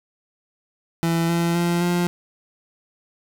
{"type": "tone with pitch steps", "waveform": "30% pulse", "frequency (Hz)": [166.7, 169.52, 172.38, 175.29], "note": ["E3", "E3", "F3", "F3"], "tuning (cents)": [20, 49, -22, 7], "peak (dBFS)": -16, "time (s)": [1.03, 2.07], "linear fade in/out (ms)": 0, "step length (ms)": 260, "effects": ["7-bit"]}